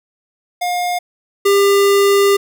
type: tone pair in turn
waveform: square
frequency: 712 / 399.6 Hz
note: F5 / G4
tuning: +33 / +33 cents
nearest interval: minor seventh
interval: 1000 cents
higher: first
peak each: -17 / -10 dBFS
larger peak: second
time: 0.61-0.99 / 1.45-2.37 s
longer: second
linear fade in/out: 10 ms
effects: none